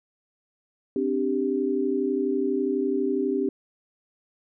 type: chord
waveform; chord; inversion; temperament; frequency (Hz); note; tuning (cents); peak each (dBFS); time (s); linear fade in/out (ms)
sine; C suspended second; none; equal; 261.6 / 293.7 / 392; C4 / D4 / G4; 0 / 0 / 0; -27 / -28 / -25; 0.96-3.49; 2
effects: none